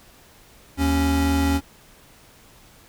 square tone pair together, 77.79 / 277.2 Hz, D#2 / C#4, 0 / 0 cents, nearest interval octave + minor seventh, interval 2200 cents, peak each -22 / -21 dBFS, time 0.77-1.61 s, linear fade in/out 50 ms, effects pink hiss -51 dBFS RMS until 2.88 s

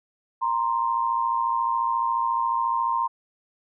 sine tone pair together, 932.3 / 1046.5 Hz, A#5 / C6, 0 / 0 cents, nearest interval major second, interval 200 cents, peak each -24 dBFS, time 0.41-3.08 s, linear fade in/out 20 ms, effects none

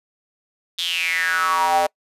square tone with high-pass filter sweep, 86.7 Hz, F2, 12 cents flat, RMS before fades -20 dBFS, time 0.78-1.87 s, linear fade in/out 10 ms, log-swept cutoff 3600 to 650 Hz, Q 7.9, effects noise-tail reverb RT60 0.1 s tail -25 dB re dry + resampled to 32000 Hz

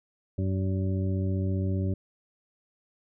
harmonic tone, 95.1 Hz, F#2, 48 cents sharp, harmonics 1 / 2 / 3 / 4 / 6, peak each -26 / -32 / -36 / -38 / -42 dBFS, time 0.38-1.94 s, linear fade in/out 5 ms, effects none

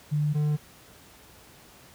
sine / triangle tone pair in turn, 148.9 / 149.56 Hz, D3 / D3, +24 / +32 cents, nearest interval unison, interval 8 cents, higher second, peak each -22 / -20 dBFS, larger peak second, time 0.11-0.34 / 0.34-0.57 s, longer neither, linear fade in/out 20 ms, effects pink hiss -52 dBFS RMS until 1.94 s + high-pass 60 Hz 12 dB/octave

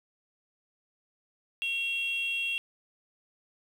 sine tone pair together, 2734 / 3264 Hz, F7 / G#7, -37 / -31 cents, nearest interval minor third, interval 306 cents, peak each -28 / -33 dBFS, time 1.62-2.58 s, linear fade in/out 0 ms, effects tanh soft clip ceiling -24 dBFS + 9-bit

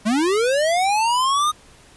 square linear sweep, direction up, 200.6 to 1244.5 Hz, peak -17 dBFS, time 0.05-1.52 s, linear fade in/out 20 ms, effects pink hiss -49 dBFS RMS until 1.96 s + resampled to 24000 Hz

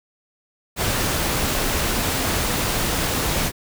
pink noise, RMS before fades -22 dBFS, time 0.76-3.52 s, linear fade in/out 50 ms, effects none

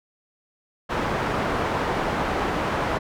white low-pass noise, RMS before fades -25 dBFS, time 0.89-2.99 s, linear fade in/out 20 ms, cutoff 1100 Hz, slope 12 dB/octave, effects none

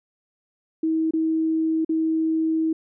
sine tone with dropouts, 320.4 Hz, E4, 49 cents flat, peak -19 dBFS, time 0.83-2.73 s, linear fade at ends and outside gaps 5 ms, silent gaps 1.109-1.135 / 1.848-1.892 s, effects none

